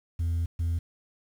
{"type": "tone bursts at uneven times", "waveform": "sine", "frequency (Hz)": 83.8, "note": "E2", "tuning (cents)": 29, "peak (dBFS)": -22, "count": 2, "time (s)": [[0.19, 0.46], [0.59, 0.79]], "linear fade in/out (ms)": 10, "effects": ["tanh soft clip ceiling -24 dBFS", "9-bit"]}